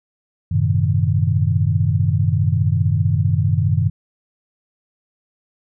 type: chord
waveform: sine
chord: F# diminished seventh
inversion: none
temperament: equal with one note detuned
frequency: 94.77 / 110 / 130.81 / 155.56 Hz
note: F#2 / A2 / C3 / Eb3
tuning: +42 / 0 / 0 / 0 cents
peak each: -18 / -20 / -21 / -20 dBFS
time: 0.51-3.9 s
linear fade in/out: 10 ms
effects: none